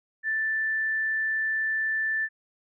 sine tone, 1764 Hz, A6, 4 cents sharp, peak -24 dBFS, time 0.23-2.29 s, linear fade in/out 50 ms, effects none

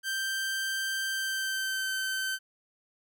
sawtooth tone with pitch glide, 1568 to 1542 Hz, G6 to G6, 0 to -29 cents, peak -26 dBFS, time 0.03-2.39 s, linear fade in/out 50 ms, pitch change -29 cents, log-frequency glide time 1.08-1.92 s, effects none

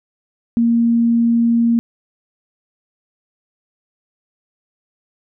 sine tone, 233.1 Hz, A#3, in tune, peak -11 dBFS, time 0.57-1.79 s, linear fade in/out 0 ms, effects none

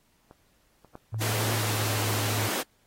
clicks, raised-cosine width 1 ms, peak -34 / -37 / -27 / -29 / -35 dBFS, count 5, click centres 0.311 / 0.847 / 0.954 / 1.144 / 1.516 s
sine tone with pitch glide, 110 to 106.19 Hz, A2 to G#2, 0 to +39 cents, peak -28 dBFS, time 1.12-2.49 s, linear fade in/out 20 ms, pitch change -61 cents, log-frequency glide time 1.48-1.92 s
pink high-pass noise, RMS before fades -31 dBFS, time 1.2-2.63 s, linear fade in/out 20 ms, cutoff 230 Hz, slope 24 dB/octave
effects pink hiss -67 dBFS RMS until 2.86 s + AAC 48 kbps

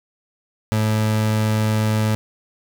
30% pulse tone, 108.3 Hz, A2, 27 cents flat, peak -14 dBFS, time 0.72-2.15 s, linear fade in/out 0 ms, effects none

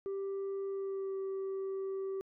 sine tone with pitch glide, 392 to 386.4 Hz, G4 to G4, 0 to -25 cents, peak -32 dBFS, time 0.06-2.21 s, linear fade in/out 0 ms, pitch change -25 cents, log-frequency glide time 0.68-1.17 s, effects tanh soft clip ceiling -34 dBFS

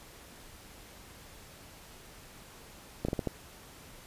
slowing click train, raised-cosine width 2 ms, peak -17 dBFS, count 5, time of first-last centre 3.05-3.273 s, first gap 35 ms, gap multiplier 1.32, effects pink hiss -52 dBFS RMS until 4.06 s + resampled to 32000 Hz

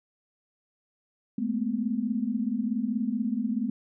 sine tone cluster, 210.7 / 227.1 / 251.7 Hz, G#3 / A#3 / B3, +25 / -45 / +33 cents, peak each -30 dBFS, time 1.38-3.7 s, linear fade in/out 5 ms, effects none

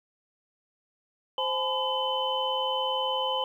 sine tone cluster, 521 / 853 / 1010 / 3039 Hz, C5 / G#5 / B5 / F#7, -7 / +46 / +39 / +46 cents, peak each -31 / -32 / -32 / -30 dBFS, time 1.38-3.44 s, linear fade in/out 2 ms, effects 10-bit

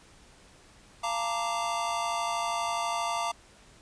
square chord, Bb major seventh, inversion second, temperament equal with one note detuned, 690 / 880 / 932.3 / 1174.7 Hz, F5 / A5 / Bb5 / D6, -21 / 0 / 0 / 0 cents, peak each -34 / -38 / -34 / -34 dBFS, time 1.03-3.32 s, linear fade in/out 10 ms, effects pink hiss -56 dBFS RMS until 3.81 s + resampled to 22050 Hz

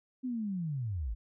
sine linear sweep, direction down, 261.6 to 45.81 Hz, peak -32 dBFS, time 0.23-1.15 s, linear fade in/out 20 ms, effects none

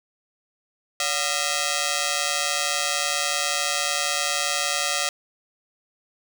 5% pulse ring-modulated tone, 647 Hz, E5, 32 cents flat, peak -8 dBFS, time 1-5.09 s, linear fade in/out 2 ms, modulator 75.3 Hz, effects none

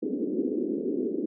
pink band-pass noise, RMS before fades -29 dBFS, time 0.02-1.26 s, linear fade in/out 10 ms, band 230 to 430 Hz, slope 48 dB/octave, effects none

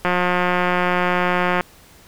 click train, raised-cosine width 0.5 ms, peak -4 dBFS, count 280, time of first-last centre 0.05-1.609 s, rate 179 Hz, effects pink hiss -48 dBFS RMS until 2.07 s

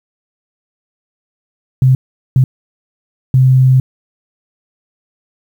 sine tone bursts at uneven times, 130 Hz, C3, 11 cents flat, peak -5 dBFS, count 3, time 1.82-1.95 / 2.36-2.44 / 3.34-3.8 s, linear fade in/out 2 ms, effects 7-bit

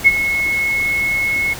sine tone with ADSR envelope, 2181 Hz, C#7, 29 cents flat, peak -3 dBFS, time 0.04-1.54 s, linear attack 31 ms, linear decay 32 ms, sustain -12 dB, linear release 11 ms, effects pink hiss -30 dBFS RMS until 1.59 s

